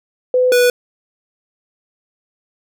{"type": "tone pair in turn", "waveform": ["sine", "square"], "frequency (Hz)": [504, 491.1], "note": ["B4", "B4"], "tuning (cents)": [35, -10], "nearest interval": "unison", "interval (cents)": 45, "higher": "first", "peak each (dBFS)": -10, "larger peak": "neither", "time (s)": [[0.34, 0.52], [0.52, 0.7]], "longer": "neither", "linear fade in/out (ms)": 2, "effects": []}